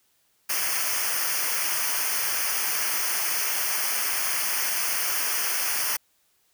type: noise with comb filter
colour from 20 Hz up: white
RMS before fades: -26 dBFS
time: 0.49-5.97 s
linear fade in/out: 10 ms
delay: 0.26 ms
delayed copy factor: -0.9
effects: white hiss -67 dBFS RMS until 6.53 s